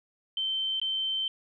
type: tone with dropouts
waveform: sine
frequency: 3102 Hz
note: G7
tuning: 19 cents flat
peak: -27 dBFS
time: 0.37-1.28 s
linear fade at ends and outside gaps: 2 ms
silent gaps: 0.799-0.815 s
effects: none